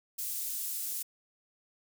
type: high-pass noise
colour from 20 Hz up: pink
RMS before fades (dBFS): -36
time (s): 0.18-1.03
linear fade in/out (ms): 10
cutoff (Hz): 9900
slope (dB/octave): 12
effects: none